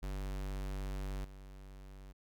square tone with level steps, 48.3 Hz, G1, 25 cents flat, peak -38 / -50 dBFS, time 0.02-2.13 s, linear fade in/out 20 ms, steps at 1.24 s, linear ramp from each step 10 ms, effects none

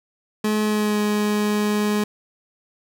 30% pulse tone with pitch glide, 213.2 to 209.2 Hz, G#3 to G#3, +46 to +13 cents, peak -16 dBFS, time 0.44-2.04 s, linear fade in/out 5 ms, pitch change -33 cents, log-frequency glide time 0.62-0.99 s, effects none

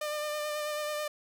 sawtooth tone with vibrato, 600 Hz, D5, 37 cents sharp, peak -28 dBFS, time 0.01-1.08 s, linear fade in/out 5 ms, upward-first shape sine, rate 9.2 Hz, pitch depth 19 cents each way, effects none

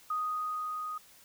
sine tone with level ramp, 1244.5 Hz, D#6, in tune, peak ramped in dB -29 to -35 dBFS, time 0.1-0.98 s, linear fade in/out 5 ms, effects white hiss -58 dBFS RMS until 1.24 s

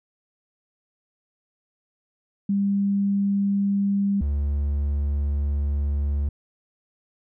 sine / triangle tone pair in turn, 199.4 / 71.65 Hz, G3 / D2, +30 / -42 cents, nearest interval octave + tritone, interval 1772 cents, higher first, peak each -19 dBFS, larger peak neither, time 2.49-4.21 / 4.21-6.29 s, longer second, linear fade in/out 5 ms, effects none

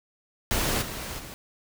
pink noise with level steps, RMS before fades -26 / -35 / -41 dBFS, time 0.51-1.34 s, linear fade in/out 0 ms, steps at 0.81 / 1.18 s, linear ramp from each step 20 ms, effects none

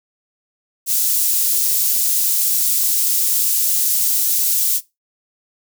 white high-pass noise, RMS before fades -17 dBFS, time 0.86-4.81 s, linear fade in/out 50 ms, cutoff 6600 Hz, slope 12 dB/octave, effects noise-tail reverb RT60 0.2 s tail -18 dB re dry

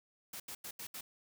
white noise bursts at uneven times, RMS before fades -45 dBFS, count 5, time 0.33-0.4 / 0.48-0.55 / 0.64-0.71 / 0.79-0.87 / 0.94-1.01 s, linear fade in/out 5 ms, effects none

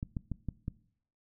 clicks, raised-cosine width 5 ms, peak -22 dBFS, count 5, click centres 0.029 / 0.168 / 0.317 / 0.487 / 0.681 s, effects noise-tail reverb RT60 0.6 s tail -20 dB re dry

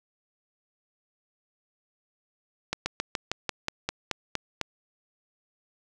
slowing click train, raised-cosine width 0.2 ms, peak -10 dBFS, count 11, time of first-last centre 2.73-4.613 s, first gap 130 ms, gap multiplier 1.08, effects none

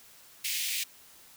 pink high-pass noise, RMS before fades -32 dBFS, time 0.44-0.84 s, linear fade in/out 10 ms, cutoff 2100 Hz, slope 48 dB/octave, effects white hiss -55 dBFS RMS until 1.36 s

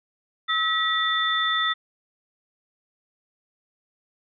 sine tone cluster, 1292 / 1931 / 3546 Hz, E6 / B6 / A7, -35 / -39 / +13 cents, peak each -25 dBFS, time 0.48-1.74 s, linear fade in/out 20 ms, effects none

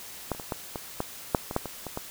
clicks, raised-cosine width 1 ms, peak -13 / -28 / -23 / -15 / -18 / -13 / -6 / -19 / -10 / -20 / -21 / -17 dBFS, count 12, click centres 0.317 / 0.349 / 0.398 / 0.522 / 0.758 / 1.004 / 1.348 / 1.511 / 1.564 / 1.657 / 1.867 / 1.974 s, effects white hiss -43 dBFS RMS until 2.1 s

